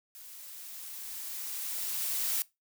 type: noise with level ramp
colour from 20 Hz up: blue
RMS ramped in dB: -49 to -30 dBFS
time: 0.15-2.42 s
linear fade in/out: 0 ms
effects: noise-tail reverb RT60 0.2 s tail -20 dB re dry